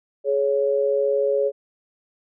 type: tone pair together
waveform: sine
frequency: 420.3 / 557 Hz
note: G#4 / C#5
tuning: +21 / +8 cents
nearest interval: perfect fourth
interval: 487 cents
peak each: -21 / -20 dBFS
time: 0.24-1.52 s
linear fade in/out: 50 ms
effects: none